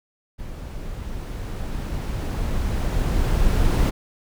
brown noise with level ramp, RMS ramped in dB -34 to -17 dBFS, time 0.38-3.91 s, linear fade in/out 20 ms, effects none

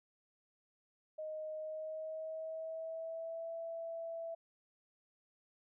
sine tone with pitch glide, 622 to 662.8 Hz, D#5 to E5, -1 to +9 cents, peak -40 dBFS, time 1.18-4.35 s, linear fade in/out 10 ms, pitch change +110 cents, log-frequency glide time 1.57-3.52 s, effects none

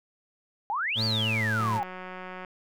sine exponential two-way sweep, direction up then down, 784 to 4780 to 784 Hz, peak -26 dBFS, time 0.7-1.83 s, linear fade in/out 0 ms, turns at 1.04 s
30% pulse tone with vibrato, 110 Hz, A2, in tune, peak -25 dBFS, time 0.95-1.81 s, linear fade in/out 50 ms, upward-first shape square, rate 3.3 Hz, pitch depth 10 cents each way
click train, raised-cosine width 0.5 ms, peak -25 dBFS, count 157, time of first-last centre 1.6-2.448 s, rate 184 Hz
effects none

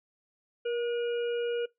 harmonic tone with a mistuned harmonic, 481.7 Hz, B4, 43 cents flat, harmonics 1 / 3 / 5 / 6, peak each -28 / -42 / -48 / -44 dBFS, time 0.65-1.66 s, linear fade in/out 10 ms, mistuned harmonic 1, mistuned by -27 cents, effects noise-tail reverb RT60 0.2 s tail -23 dB re dry

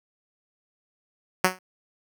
5% pulse tone with exponential decay, 185 Hz, F#3, in tune, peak -3 dBFS, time 1.44-1.59 s, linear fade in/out 5 ms, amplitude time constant 31 ms, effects none

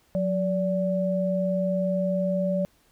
sine tone pair together, 182.13 / 579 Hz, F#3 / D5, -27 / -25 cents, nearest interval octave + minor sixth, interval 2002 cents, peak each -25 dBFS, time 0.15-2.65 s, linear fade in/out 0 ms, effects pink hiss -63 dBFS RMS until 2.91 s

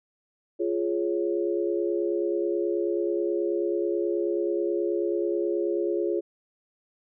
sine chord, Db major, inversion first, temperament just, 346.5 / 415.8 / 554.4 Hz, F4 / Ab4 / Db5, -14 / +2 / 0 cents, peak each -26 / -28 / -32 dBFS, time 0.59-6.21 s, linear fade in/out 20 ms, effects none

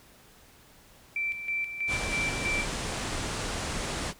sine tone with tremolo, 2339 Hz, D7, 8 cents flat, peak -27 dBFS, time 1.16-2.65 s, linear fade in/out 2 ms, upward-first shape square, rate 3.1 Hz, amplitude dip 60%
pink low-pass noise, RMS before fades -33 dBFS, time 1.87-4.14 s, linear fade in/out 50 ms, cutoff 9600 Hz, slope 48 dB/octave
effects pink hiss -56 dBFS RMS until 4.19 s

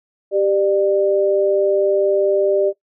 sine tone pair together, 392.5 / 597 Hz, G4 / D5, +2 / +28 cents, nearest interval perfect fifth, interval 726 cents, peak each -16 dBFS, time 0.31-2.73 s, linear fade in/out 50 ms, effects noise-tail reverb RT60 0.1 s tail -17 dB re dry

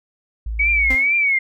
sine tone, 55 Hz, A1, in tune, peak -22 dBFS, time 0.46-0.95 s, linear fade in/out 5 ms
sine tone with vibrato, 2238 Hz, C#7, 16 cents sharp, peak -14 dBFS, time 0.59-1.39 s, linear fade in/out 10 ms, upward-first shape triangle, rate 2.2 Hz, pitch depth 120 cents each way
sawtooth tone with exponential decay, 261.6 Hz, C4, in tune, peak -20 dBFS, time 0.9-1.19 s, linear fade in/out 5 ms, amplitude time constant 62 ms
effects none

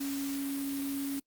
sine tone in noise, 277.2 Hz, C#4, in tune, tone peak -32 dBFS, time 0-1.2 s, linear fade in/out 10 ms, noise white, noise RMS -42 dBFS, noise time 0-1.2 s, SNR +7 dB, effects noise-tail reverb RT60 0.1 s tail -24 dB re dry + Opus 48 kbps

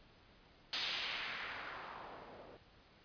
blue noise with low-pass filter sweep, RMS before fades -44 dBFS, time 0.73-2.57 s, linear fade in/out 0 ms, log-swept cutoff 4400 to 470 Hz, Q 1.4, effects pink hiss -64 dBFS RMS until 3.04 s + resampled to 11025 Hz

